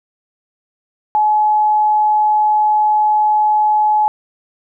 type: tone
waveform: sine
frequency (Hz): 850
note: G#5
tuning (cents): +40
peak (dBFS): -10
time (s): 1.15-4.08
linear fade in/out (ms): 0
effects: none